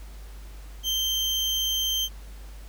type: tone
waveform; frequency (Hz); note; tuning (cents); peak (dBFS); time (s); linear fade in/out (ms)
35% pulse; 3136; G7; 0; -22; 0.83-2.09; 50
effects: added 50 Hz sine -39 dBFS peak until 2.68 s + pink hiss -52 dBFS RMS until 2.68 s